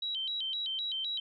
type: tone with vibrato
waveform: sine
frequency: 3476 Hz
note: A7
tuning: 22 cents flat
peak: -32 dBFS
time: 0.02-1.2 s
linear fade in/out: 5 ms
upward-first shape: square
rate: 3.9 Hz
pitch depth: 190 cents each way
effects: none